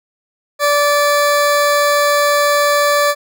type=tone; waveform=20% pulse; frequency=581 Hz; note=D5; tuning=19 cents flat; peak=-6 dBFS; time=0.59-3.15 s; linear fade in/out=50 ms; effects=none